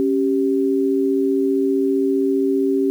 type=tone pair together; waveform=sine; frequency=274.6 / 389.8 Hz; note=C#4 / G4; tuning=-16 / -10 cents; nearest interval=tritone; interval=606 cents; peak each=-18 dBFS; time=0-2.9 s; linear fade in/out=0 ms; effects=8-bit